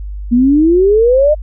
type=exponential sweep; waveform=sine; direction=up; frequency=233.1 to 622.3 Hz; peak=-6 dBFS; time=0.31-1.35 s; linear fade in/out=20 ms; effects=added 50 Hz sine -21 dBFS peak until 1.42 s